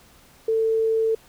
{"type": "tone", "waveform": "sine", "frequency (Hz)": 446.1, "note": "A4", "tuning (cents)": 24, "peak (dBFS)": -18, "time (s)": [0.48, 1.15], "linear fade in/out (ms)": 5, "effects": ["pink hiss -53 dBFS RMS until 1.28 s"]}